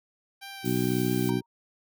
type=tone with vibrato; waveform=10% pulse; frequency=784 Hz; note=G5; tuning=in tune; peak=-31 dBFS; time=0.41-1.41 s; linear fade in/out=20 ms; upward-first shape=sine; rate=3.1 Hz; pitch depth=11 cents each way
type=harmonic tone; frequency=62 Hz; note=B1; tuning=7 cents sharp; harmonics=2 / 3 / 4 / 5 / 6; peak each=-30 / -30 / -30 / -30 / -30 dBFS; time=0.63-1.42 s; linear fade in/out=50 ms
type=noise; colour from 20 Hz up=blue; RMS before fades=-39 dBFS; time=0.65-1.3 s; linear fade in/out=2 ms
type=tone with exponential decay; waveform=sine; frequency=935 Hz; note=A#5; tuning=5 cents sharp; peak=-32 dBFS; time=1.29-1.46 s; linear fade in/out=1 ms; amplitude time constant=36 ms
effects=none